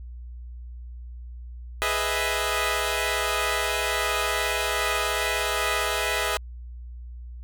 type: chord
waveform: 10% pulse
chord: E major seventh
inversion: first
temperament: equal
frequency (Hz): 415.3 / 493.9 / 622.3 / 659.3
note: G#4 / B4 / D#5 / E5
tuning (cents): 0 / 0 / 0 / 0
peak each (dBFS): -21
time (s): 1.82-6.37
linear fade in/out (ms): 0
effects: added 60 Hz sine -36 dBFS peak until 7.43 s